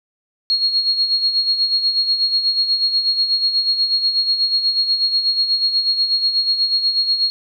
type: tone with tremolo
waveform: sine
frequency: 4293 Hz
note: C8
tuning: 44 cents sharp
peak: -12 dBFS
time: 0.5-7.3 s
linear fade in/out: 0 ms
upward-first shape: sine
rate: 8.2 Hz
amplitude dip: 60%
effects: none